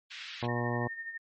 white band-pass noise, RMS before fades -44 dBFS, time 0.1-0.47 s, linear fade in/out 20 ms, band 1600 to 3900 Hz, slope 24 dB/octave
harmonic tone, 120 Hz, B2, 49 cents flat, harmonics 1 / 2 / 3 / 4 / 5 / 6 / 7 / 8 / 9, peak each -33 / -36 / -38 / -39 / -40 / -41 / -41 / -42 / -43 dBFS, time 0.42-0.88 s, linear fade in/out 10 ms
sine tone with tremolo, 1826 Hz, A#6, 36 cents flat, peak -35 dBFS, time 0.48-1.18 s, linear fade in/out 10 ms, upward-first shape sine, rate 12 Hz, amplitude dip 60%
effects MP3 32 kbps

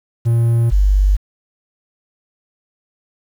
triangle / sine tone pair in turn, 116.54 / 49.11 Hz, A#2 / G1, 0 / +4 cents, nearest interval octave + minor third, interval 1496 cents, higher first, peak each -9 dBFS, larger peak neither, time 0.25-0.71 / 0.71-1.17 s, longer neither, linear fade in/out 20 ms, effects 7-bit

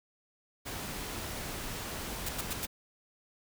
pink noise, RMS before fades -39 dBFS, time 0.65-2.67 s, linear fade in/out 20 ms
white noise bursts, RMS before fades -35 dBFS, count 4, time 2.26-2.655 s, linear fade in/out 5 ms, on 29 ms, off 93 ms
effects none

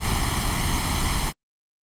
pink noise with comb filter, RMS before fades -23 dBFS, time 0-1.33 s, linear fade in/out 50 ms, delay 0.96 ms, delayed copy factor +0.75, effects low-pass 11000 Hz 12 dB/octave + Opus 32 kbps

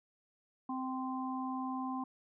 harmonic tone, 260 Hz, C4, 11 cents flat, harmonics 1 / 3 / 4, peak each -37 / -42 / -41 dBFS, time 0.69-2.04 s, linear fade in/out 5 ms, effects none

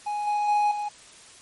triangle tone with level steps, 832 Hz, G#5, 3 cents sharp, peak -24 / -20 / -17 / -25 dBFS, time 0.06-0.89 s, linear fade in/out 10 ms, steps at 0.27 / 0.48 / 0.71 s, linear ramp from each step 5 ms, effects white hiss -49 dBFS RMS until 1.41 s + MP3 48 kbps

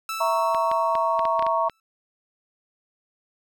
sawtooth tone with exponential decay, 1318.5 Hz, E6, in tune, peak -23 dBFS, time 0.09-1.8 s, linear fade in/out 2 ms, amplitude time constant 370 ms
sine chord, A# diminished, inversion second, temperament equal, 659.3 / 932.3 / 1108.7 Hz, E5 / A#5 / C#6, 0 / 0 / 0 cents, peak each -24 dBFS, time 0.2-1.69 s, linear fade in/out 10 ms
clicks, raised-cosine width 0.3 ms, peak -16 dBFS, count 9, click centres 0.547 / 0.715 / 0.953 / 1.193 / 1.253 / 1.394 / 1.425 / 1.466 / 1.697 s
effects none

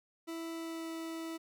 40% pulse tone with pitch glide, 329.6 to 326.9 Hz, E4 to E4, 0 to -14 cents, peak -38 dBFS, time 0.27-1.38 s, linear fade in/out 20 ms, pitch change -14 cents, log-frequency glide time 0.51-0.91 s, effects none

